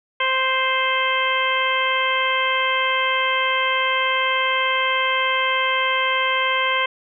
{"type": "harmonic tone", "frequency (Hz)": 523.3, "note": "C5", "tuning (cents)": 0, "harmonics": [1, 2, 3, 4, 5, 6], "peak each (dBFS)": [-27, -22, -26, -23, -27, -26], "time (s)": [0.2, 6.86], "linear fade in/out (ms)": 5, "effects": []}